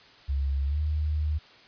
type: tone with pitch glide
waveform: sine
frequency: 68.9 to 76.01 Hz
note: C#2 to D#2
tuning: -10 to -40 cents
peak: -24 dBFS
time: 0.28-1.39 s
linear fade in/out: 20 ms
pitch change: +170 cents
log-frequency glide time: 0.66-0.79 s
effects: white hiss -53 dBFS RMS until 1.67 s + resampled to 11025 Hz